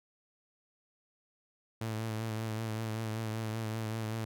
sawtooth tone with vibrato, 110.8 Hz, A2, 13 cents sharp, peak -30 dBFS, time 1.81-4.25 s, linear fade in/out 5 ms, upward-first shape triangle, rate 5.2 Hz, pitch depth 44 cents each way, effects none

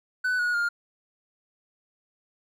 triangle tone with pitch steps, 1499 / 1453.8 / 1410 Hz, F#6 / F#6 / F6, +22 / -31 / +16 cents, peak -21 dBFS, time 0.24-0.69 s, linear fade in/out 10 ms, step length 150 ms, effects none

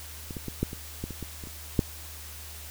clicks, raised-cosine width 3 ms, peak -24 / -22 / -20 / -12 / -24 / -19 / -25 / -23 / -29 / -29 / -8 dBFS, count 11, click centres 0.308 / 0.368 / 0.483 / 0.63 / 0.731 / 1.04 / 1.107 / 1.227 / 1.438 / 1.472 / 1.792 s, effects added 76 Hz sine -44 dBFS peak until 2.7 s + white hiss -44 dBFS RMS until 2.7 s

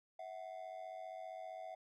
triangle ring-modulated tone, 698.5 Hz, F5, in tune, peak -40 dBFS, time 0.19-1.75 s, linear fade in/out 5 ms, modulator 47.6 Hz, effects MP3 96 kbps

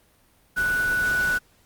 sine tone in noise, 1480 Hz, F#6, in tune, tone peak -20 dBFS, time 0.56-1.39 s, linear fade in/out 20 ms, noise pink, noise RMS -34 dBFS, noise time 0.56-1.39 s, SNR +11 dB, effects pink hiss -60 dBFS RMS until 1.65 s + Opus 32 kbps

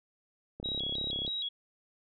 click train, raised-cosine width 2 ms, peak -28 dBFS, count 24, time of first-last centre 0.6-1.278 s, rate 33.9 Hz
sine tone with vibrato, 3578 Hz, A7, 28 cents sharp, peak -32 dBFS, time 0.64-1.49 s, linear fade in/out 10 ms, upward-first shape square, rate 3.2 Hz, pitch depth 120 cents each way
effects none

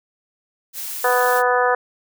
blue noise, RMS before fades -29 dBFS, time 0.73-1.43 s, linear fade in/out 50 ms
harmonic tone, 247.9 Hz, B3, 7 cents sharp, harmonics 2 / 3 / 4 / 5 / 6 / 7, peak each -19 / -21 / -22 / -23 / -24 / -24 dBFS, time 1.04-1.75 s, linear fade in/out 5 ms
effects none

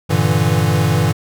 square chord, E half-diminished seventh, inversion first, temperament equal, 98 / 116.54 / 146.83 / 164.81 Hz, G2 / Bb2 / D3 / E3, 0 / 0 / 0 / 0 cents, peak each -19 dBFS, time 0.09-1.13 s, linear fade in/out 20 ms, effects none

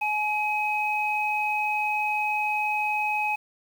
sine tone pair together, 845.6 / 2534 Hz, G#5 / D#7, +31 / +31 cents, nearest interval octave + perfect fifth, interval 1900 cents, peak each -26 / -26 dBFS, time 0.01-3.36 s, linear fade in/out 10 ms, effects 8-bit

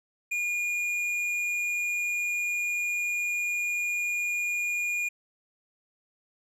sine tone with tanh clipping, 2431 Hz, D#7, 41 cents flat, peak -28 dBFS, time 0.31-5.09 s, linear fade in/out 10 ms, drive 9 dB, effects none

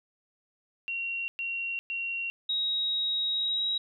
sine tone bursts, 2746 Hz, F7, 30 cents flat, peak -30 dBFS, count 3, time 0.88-2.3 s, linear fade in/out 0 ms, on 400 ms, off 110 ms
sine tone with pitch glide, 3800 to 3837 Hz, A#7 to A#7, +33 to +49 cents, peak -26 dBFS, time 2.49-3.78 s, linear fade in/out 5 ms, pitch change +16 cents, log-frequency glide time 3.31-3.65 s
effects none

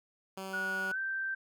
10% pulse tone, 191.4 Hz, G3, 41 cents flat, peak -31 dBFS, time 0.37-0.92 s, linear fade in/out 5 ms
sine tone with pitch glide, 1459 to 1563.7 Hz, F#6 to G6, -25 to -5 cents, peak -32 dBFS, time 0.53-1.35 s, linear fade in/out 10 ms, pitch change +120 cents, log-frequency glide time 0.9-0.98 s
effects none

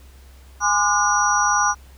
sine tone cluster, 827 / 1032 / 1195 / 1443 / 5800 Hz, G#5 / C6 / D6 / F#6 / F#8, -8 / -24 / +30 / -44 / -35 cents, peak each -22 dBFS, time 0.6-1.75 s, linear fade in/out 50 ms, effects added 66 Hz sine -43 dBFS peak until 1.97 s + pink hiss -53 dBFS RMS until 1.97 s

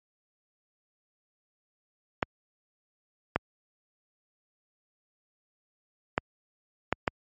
clicks, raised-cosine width 0.5 ms, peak -8 dBFS, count 5, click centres 2.228 / 3.36 / 6.179 / 6.926 / 7.078 s, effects high-pass 60 Hz 12 dB/octave + MP3 32 kbps

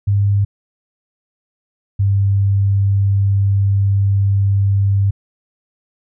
sine tone pair in turn, 100.7 / 99.08 Hz, G2 / G2, +47 / +19 cents, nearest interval unison, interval 28 cents, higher first, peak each -11 dBFS, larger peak neither, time 0.07-0.45 / 1.99-5.11 s, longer second, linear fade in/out 10 ms, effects none

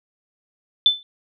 sine tone with exponential decay, 3520 Hz, A7, in tune, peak -7 dBFS, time 0.86-1.03 s, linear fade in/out 1 ms, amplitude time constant 36 ms, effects none

